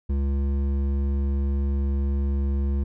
sine tone with hard clipping, 69.3 Hz, C#2, in tune, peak -23 dBFS, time 0.09-2.84 s, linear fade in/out 10 ms, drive 10 dB, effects none

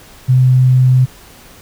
sine tone, 128.2 Hz, C3, 35 cents flat, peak -6 dBFS, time 0.28-1.06 s, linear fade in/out 20 ms, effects pink hiss -40 dBFS RMS until 1.61 s

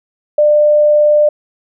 sine tone, 597 Hz, D5, 28 cents sharp, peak -6 dBFS, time 0.38-1.29 s, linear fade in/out 5 ms, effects none

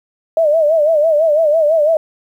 sine tone with vibrato, 622.3 Hz, D#5, in tune, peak -9 dBFS, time 0.37-1.97 s, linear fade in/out 2 ms, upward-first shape sine, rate 6 Hz, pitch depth 110 cents each way, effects 8-bit

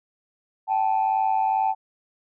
sine tone pair together, 770 / 872.3 Hz, G5 / A5, -31 / -15 cents, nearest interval major second, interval 216 cents, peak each -21 dBFS, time 0.67-1.75 s, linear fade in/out 50 ms, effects tanh soft clip ceiling -14 dBFS

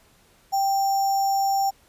sine tone with sample-and-hold, 784 Hz, G5, in tune, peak -19 dBFS, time 0.52-1.71 s, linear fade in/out 20 ms, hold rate 6300 Hz, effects pink hiss -58 dBFS RMS until 1.88 s + resampled to 32000 Hz

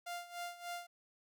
sawtooth tone with tremolo, 698.5 Hz, F5, in tune, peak -36 dBFS, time 0.06-0.87 s, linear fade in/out 10 ms, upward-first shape sine, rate 3.4 Hz, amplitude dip 80%, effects none

